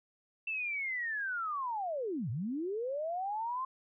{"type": "linear two-way sweep", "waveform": "sine", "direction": "down then up", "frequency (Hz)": [2684, 103, 1063], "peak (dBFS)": -33, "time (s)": [0.47, 3.65], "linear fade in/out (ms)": 5, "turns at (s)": 2.3, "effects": []}